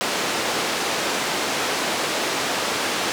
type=band-pass noise; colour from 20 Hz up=pink; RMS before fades=-24 dBFS; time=0.01-3.12 s; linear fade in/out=0 ms; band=330 to 7000 Hz; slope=12 dB/octave; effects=none